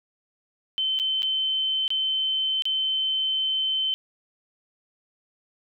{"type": "tone with dropouts", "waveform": "sine", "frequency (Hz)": 3077, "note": "G7", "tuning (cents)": -33, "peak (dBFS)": -22, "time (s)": [0.78, 3.94], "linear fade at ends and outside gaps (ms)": 0, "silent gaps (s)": [[0.99, 0.998], [1.222, 1.23], [1.879, 1.904], [2.622, 2.654]], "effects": []}